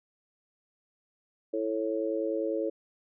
harmonic tone, 110 Hz, A2, in tune, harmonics 3 / 4 / 5, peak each -32 / -32 / -32 dBFS, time 1.53-2.7 s, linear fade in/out 10 ms, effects none

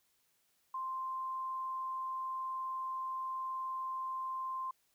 sine tone, 1046.5 Hz, C6, in tune, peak -36 dBFS, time 0.74-4.71 s, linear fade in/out 5 ms, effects white hiss -75 dBFS RMS until 4.94 s

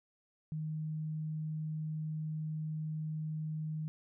sine tone, 155.56 Hz, D#3, in tune, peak -35 dBFS, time 0.52-3.88 s, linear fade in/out 0 ms, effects none

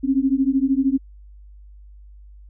sine beating tone pair, 262.7 / 275.7 Hz, C4 / C#4, +7 / -9 cents, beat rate 13 Hz, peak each -19 dBFS, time 0.03-0.98 s, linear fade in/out 20 ms, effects added 50 Hz sine -41 dBFS peak until 2.49 s

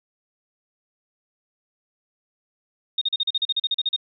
sine tone bursts, 3700 Hz, A#7, 14 cents flat, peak -19 dBFS, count 14, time 2.98-3.963 s, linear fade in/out 5 ms, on 34 ms, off 39 ms, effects none

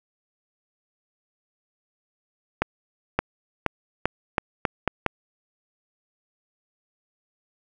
accelerating click train, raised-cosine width 0.5 ms, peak -5 dBFS, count 8, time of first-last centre 2.62-5.063 s, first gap 570 ms, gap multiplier 0.83, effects none

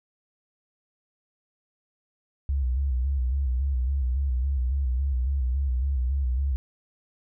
sine tone with vibrato, 65.6 Hz, C2, 5 cents sharp, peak -22 dBFS, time 2.49-6.56 s, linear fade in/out 0 ms, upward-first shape square, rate 3.6 Hz, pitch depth 88 cents each way, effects none

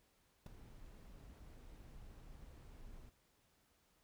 brown noise with ADSR envelope, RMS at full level -41 dBFS, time 0.46-3.1 s, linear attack 4 ms, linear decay 9 ms, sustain -15 dB, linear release 14 ms, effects pink hiss -75 dBFS RMS until 4.03 s

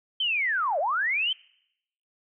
sine linear two-way sweep, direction down then up, 3152 to 540 to 3152 Hz, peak -23 dBFS, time 0.2-1.33 s, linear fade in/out 5 ms, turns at 0.79 s, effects noise-tail reverb RT60 0.8 s tail -25 dB re dry

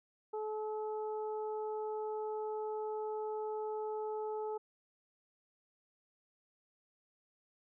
harmonic tone, 430 Hz, A4, 40 cents flat, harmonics 1 / 2 / 3, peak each -37 / -42 / -53 dBFS, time 0.33-4.58 s, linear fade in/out 10 ms, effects none

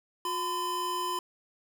square tone pair together, 359.1 / 1015.7 Hz, F4 / B5, +48 / +48 cents, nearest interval octave + tritone, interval 1800 cents, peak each -38 / -31 dBFS, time 0.25-1.19 s, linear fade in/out 2 ms, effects none

